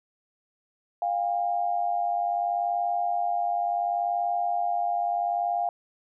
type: tone pair together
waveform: sine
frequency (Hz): 702.3 / 803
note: F5 / G5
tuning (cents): +10 / +41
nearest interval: major second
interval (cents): 231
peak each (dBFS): -25 / -29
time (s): 1.02-5.69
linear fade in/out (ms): 2
effects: none